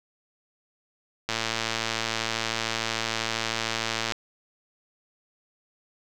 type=click train; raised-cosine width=0.2 ms; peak=-9 dBFS; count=321; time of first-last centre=1.29-4.122 s; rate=113 Hz; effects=none